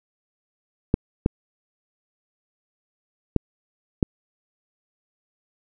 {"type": "clicks", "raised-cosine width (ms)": 3, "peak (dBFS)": -4, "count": 4, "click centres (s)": [0.941, 1.261, 3.363, 4.028], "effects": []}